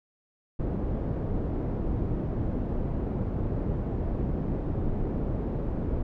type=low-pass noise; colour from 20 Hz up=pink; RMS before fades=-29 dBFS; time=0.59-6.03 s; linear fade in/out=10 ms; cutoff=420 Hz; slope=12 dB/octave; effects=none